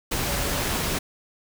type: tone in noise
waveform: sine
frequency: 571 Hz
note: D5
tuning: 49 cents flat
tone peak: -35 dBFS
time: 0.26-0.61 s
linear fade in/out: 10 ms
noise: pink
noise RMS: -26 dBFS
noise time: 0.11-0.99 s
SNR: -12 dB
effects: none